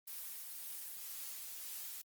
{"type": "noise with tremolo", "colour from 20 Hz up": "blue", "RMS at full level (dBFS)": -45, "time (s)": [0.07, 2.02], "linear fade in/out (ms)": 10, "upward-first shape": "triangle", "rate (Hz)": 1.9, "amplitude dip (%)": 25, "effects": ["Opus 24 kbps"]}